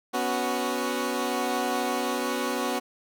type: chord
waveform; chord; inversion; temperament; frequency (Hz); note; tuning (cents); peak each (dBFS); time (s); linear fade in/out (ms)
15% pulse; B suspended second; none; equal with one note detuned; 246.9 / 278.9 / 370; B3 / C#4 / F#4; 0 / +11 / 0; -23 / -25 / -24; 0.13-2.8; 20
effects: none